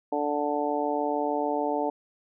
harmonic tone, 146.83 Hz, D3, in tune, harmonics 2 / 3 / 4 / 5 / 6, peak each -31 / -31 / -31 / -31 / -31 dBFS, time 0.12-1.9 s, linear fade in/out 5 ms, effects none

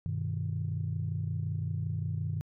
sine chord, G augmented, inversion none, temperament equal, 98 / 123.47 / 155.56 Hz, G2 / B2 / D#3, 0 / 0 / 0 cents, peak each -33 / -36 / -34 dBFS, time 0.06-2.41 s, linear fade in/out 0 ms, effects tanh soft clip ceiling -22 dBFS

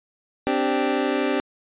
25% pulse chord, C suspended second, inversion none, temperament equal, 261.6 / 293.7 / 392 Hz, C4 / D4 / G4, 0 / 0 / 0 cents, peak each -21 dBFS, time 0.47-1.4 s, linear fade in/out 0 ms, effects resampled to 8000 Hz

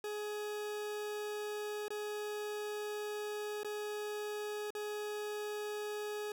40% pulse tone with dropouts, 419.2 Hz, G#4, 16 cents sharp, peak -37 dBFS, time 0.04-6.32 s, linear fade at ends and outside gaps 2 ms, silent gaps 1.882-1.904 / 3.633-3.646 / 4.705-4.75 s, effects none

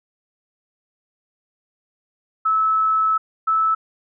sine tone pair in turn, 1302 / 1308.6 Hz, E6 / E6, -22 / -13 cents, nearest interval unison, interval 9 cents, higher second, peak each -15 dBFS, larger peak neither, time 2.45-3.18 / 3.47-3.75 s, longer first, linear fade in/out 10 ms, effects none

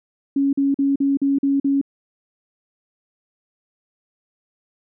sine tone bursts, 277.2 Hz, C#4, in tune, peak -15 dBFS, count 7, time 0.36-1.814 s, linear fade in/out 5 ms, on 170 ms, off 44 ms, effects none

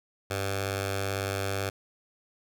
10% pulse tone with notch filter, 98 Hz, G2, in tune, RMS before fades -31 dBFS, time 0.3-1.7 s, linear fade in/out 10 ms, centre 230 Hz, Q 0.65, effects none

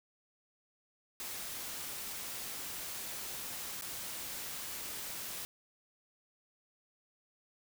white noise with dropouts, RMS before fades -42 dBFS, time 1.2-5.45 s, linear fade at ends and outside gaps 0 ms, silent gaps 3.811-3.822 s, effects none

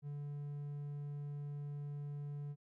triangle tone, 144.8 Hz, D3, 24 cents flat, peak -39 dBFS, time 0.02-2.56 s, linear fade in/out 50 ms, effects none

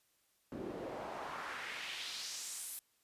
pink noise with band-pass filter sweep, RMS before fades -44 dBFS, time 0.52-2.79 s, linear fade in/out 0 ms, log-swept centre 280 to 12000 Hz, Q 1.8, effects white hiss -75 dBFS RMS until 3.03 s + resampled to 32000 Hz

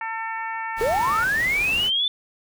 harmonic tone, 449.1 Hz, A4, 35 cents sharp, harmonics 2 / 3 / 4 / 5 / 6, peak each -29 / -35 / -32 / -36 / -45 dBFS, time 0.01-1.24 s, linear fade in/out 2 ms
pink noise, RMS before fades -34 dBFS, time 0.76-1.91 s, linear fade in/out 50 ms
sine linear sweep, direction up, 415.3 to 3548 Hz, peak -19 dBFS, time 0.81-2.08 s, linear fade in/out 2 ms
effects none

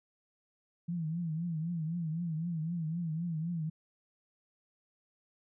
sine tone with vibrato, 164.81 Hz, E3, in tune, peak -32 dBFS, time 0.88-3.7 s, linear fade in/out 10 ms, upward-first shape triangle, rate 3.9 Hz, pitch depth 130 cents each way, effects none

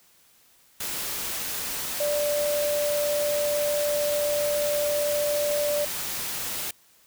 sine tone in noise, 587.3 Hz, D5, in tune, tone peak -23 dBFS, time 2-5.85 s, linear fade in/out 5 ms, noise white, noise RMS -31 dBFS, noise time 0.8-6.71 s, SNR +5 dB, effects white hiss -59 dBFS RMS until 7.06 s

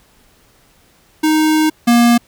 square tone pair in turn, 311.1 / 237.2 Hz, D#4 / A#3, 0 / +30 cents, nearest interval perfect fourth, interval 470 cents, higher first, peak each -11 / -8 dBFS, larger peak second, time 1.23-1.7 / 1.87-2.18 s, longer first, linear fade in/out 10 ms, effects pink hiss -52 dBFS RMS until 2.27 s

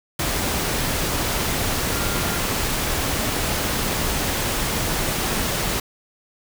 sine tone in noise, 1397 Hz, F6, in tune, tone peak -33 dBFS, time 1.9-2.38 s, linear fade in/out 5 ms, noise pink, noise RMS -23 dBFS, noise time 0.19-5.8 s, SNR -13 dB, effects none

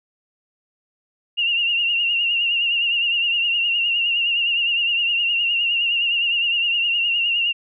sine tone with vibrato, 2794 Hz, F7, in tune, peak -17 dBFS, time 1.37-7.53 s, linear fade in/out 20 ms, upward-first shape triangle, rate 9.7 Hz, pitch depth 65 cents each way, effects none

